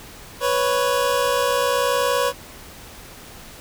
25% pulse tone pair together, 493.9 / 554.4 Hz, B4 / C#5, 0 / 0 cents, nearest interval major second, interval 200 cents, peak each -17 dBFS, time 0.4-2.33 s, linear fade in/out 50 ms, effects pink hiss -41 dBFS RMS until 3.6 s

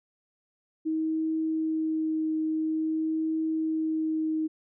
sine tone with vibrato, 316.5 Hz, D#4, 30 cents sharp, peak -25 dBFS, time 0.85-4.48 s, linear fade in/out 20 ms, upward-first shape triangle, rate 0.49 Hz, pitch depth 12 cents each way, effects none

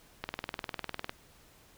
click train, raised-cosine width 0.3 ms, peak -18 dBFS, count 18, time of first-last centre 0.24-1.094 s, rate 19.9 Hz, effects pink hiss -60 dBFS RMS until 1.77 s

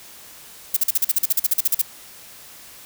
violet noise bursts, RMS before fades -17 dBFS, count 16, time 0.74-1.817 s, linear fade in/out 5 ms, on 27 ms, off 43 ms, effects white hiss -43 dBFS RMS until 2.85 s

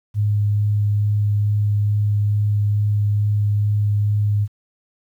sine tone with vibrato, 103.83 Hz, G#2, in tune, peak -15 dBFS, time 0.14-4.48 s, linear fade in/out 50 ms, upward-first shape sine, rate 2.3 Hz, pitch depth 8 cents each way, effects 9-bit

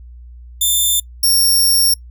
10% pulse tone pair in turn, 3556 / 5509 Hz, A7 / F8, +18 / -25 cents, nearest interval minor sixth, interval 757 cents, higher second, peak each -5 dBFS, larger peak neither, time 0.61-1 / 1.23-1.94 s, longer second, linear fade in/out 5 ms, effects noise-tail reverb RT60 0.1 s tail -23 dB re dry + added 60 Hz sine -34 dBFS peak until 2.1 s

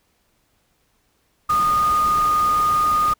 sine tone in noise, 1228 Hz, D#6, 23 cents flat, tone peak -15 dBFS, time 1.49-3.14 s, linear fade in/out 10 ms, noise pink, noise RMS -32 dBFS, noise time 1.49-3.14 s, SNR +14 dB, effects pink hiss -65 dBFS RMS until 3.19 s

